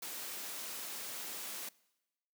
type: noise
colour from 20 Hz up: white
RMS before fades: -43 dBFS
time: 0.02-1.69 s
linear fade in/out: 5 ms
effects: noise-tail reverb RT60 1.0 s tail -23 dB re dry + high-pass 200 Hz 12 dB/octave